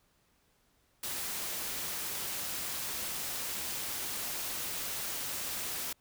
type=noise; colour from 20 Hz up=white; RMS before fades=-37 dBFS; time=1.03-5.93 s; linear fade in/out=5 ms; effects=pink hiss -71 dBFS RMS until 6 s